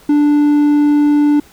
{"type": "tone", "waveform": "triangle", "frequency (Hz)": 293.7, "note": "D4", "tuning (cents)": 0, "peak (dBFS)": -6, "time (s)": [0.09, 1.4], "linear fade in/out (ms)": 5, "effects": ["pink hiss -45 dBFS RMS until 1.52 s"]}